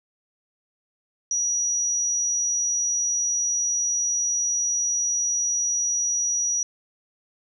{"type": "tone", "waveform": "sine", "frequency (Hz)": 5810, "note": "F#8", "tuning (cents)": -32, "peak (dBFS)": -21, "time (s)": [1.31, 6.63], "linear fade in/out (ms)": 2, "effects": []}